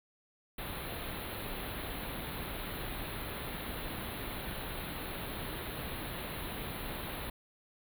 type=band-stop noise; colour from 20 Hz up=pink; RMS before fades=-40 dBFS; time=0.58-7.3 s; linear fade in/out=5 ms; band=4200 to 10000 Hz; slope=96 dB/octave; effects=none